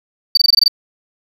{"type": "tone bursts", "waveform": "sine", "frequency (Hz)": 4614, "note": "D8", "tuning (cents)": -31, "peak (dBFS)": -4, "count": 8, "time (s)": [0.35, 0.681], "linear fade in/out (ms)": 5, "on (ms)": 23, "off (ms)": 21, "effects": ["tanh soft clip ceiling -5 dBFS"]}